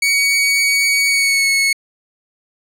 sawtooth tone with pitch glide, 2248 to 2197 Hz, C#7 to C#7, +24 to -16 cents, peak -9 dBFS, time 0.02-1.73 s, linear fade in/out 5 ms, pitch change -40 cents, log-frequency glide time 1.06-1.49 s, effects low-pass 12000 Hz 12 dB/octave

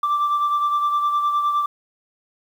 sine beating tone pair, 1173 / 1182.7 Hz, D6 / D6, -2 / +12 cents, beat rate 9.7 Hz, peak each -16 / -25 dBFS, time 0.03-1.66 s, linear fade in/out 5 ms, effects tanh soft clip ceiling -15 dBFS + 8-bit

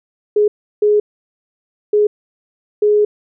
sine tone bursts at uneven times, 418.3 Hz, G#4, 12 cents sharp, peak -9 dBFS, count 4, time 0.36-0.48 / 0.82-1 / 1.93-2.07 / 2.82-3.05 s, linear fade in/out 5 ms, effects none

